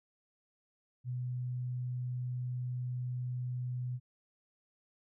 sine tone, 124.7 Hz, B2, 17 cents sharp, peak -34 dBFS, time 1.04-4 s, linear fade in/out 50 ms, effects none

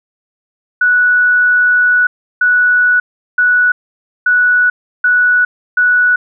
sine tone bursts at uneven times, 1474 Hz, F#6, 7 cents flat, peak -7 dBFS, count 6, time 0.81-2.07 / 2.41-3 / 3.38-3.72 / 4.26-4.7 / 5.04-5.45 / 5.77-6.16 s, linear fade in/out 5 ms, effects none

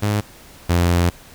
sawtooth tone pair in turn, 104.2 / 86.82 Hz, G#2 / F2, +6 / -10 cents, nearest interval minor third, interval 316 cents, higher first, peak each -13 / -10 dBFS, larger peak second, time 0.02-0.21 / 0.69-1.1 s, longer second, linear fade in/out 10 ms, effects pink hiss -44 dBFS RMS until 1.34 s

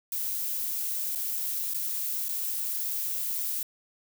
violet noise with dropouts, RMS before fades -31 dBFS, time 0.12-3.63 s, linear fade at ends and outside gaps 2 ms, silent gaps 1.151-1.156 / 1.737-1.744 / 2.285-2.29 s, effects none

